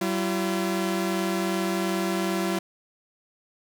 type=tone pair together; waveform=sawtooth; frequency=190.87 / 339 Hz; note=G3 / E4; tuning=-46 / +49 cents; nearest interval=minor seventh; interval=995 cents; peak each=-23 dBFS; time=0.01-2.59 s; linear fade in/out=5 ms; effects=none